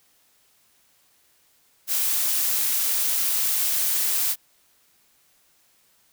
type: noise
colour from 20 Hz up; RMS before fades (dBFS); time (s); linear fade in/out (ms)
blue; -23; 1.87-4.36; 50
effects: white hiss -62 dBFS RMS until 6.12 s